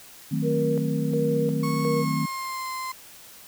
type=chord; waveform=sine; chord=D# diminished seventh; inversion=none; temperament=equal; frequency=155.56 / 185 / 220 / 261.6 Hz; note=D#3 / F#3 / A3 / C4; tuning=0 / 0 / 0 / 0 cents; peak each=-26 / -32 / -29 / -29 dBFS; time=0.31-2.26 s; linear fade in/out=10 ms
type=tone with tremolo; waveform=sine; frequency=473.8 Hz; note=A#4; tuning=28 cents sharp; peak=-23 dBFS; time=0.42-2.05 s; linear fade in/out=50 ms; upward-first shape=square; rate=1.4 Hz; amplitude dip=65%
type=tone with pitch glide; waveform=35% pulse; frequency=1100 to 1038.3 Hz; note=C#6 to C6; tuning=-14 to -14 cents; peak=-28 dBFS; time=1.63-2.92 s; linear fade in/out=5 ms; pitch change=-100 cents; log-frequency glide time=1.85-2.68 s
effects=white hiss -47 dBFS RMS until 3.47 s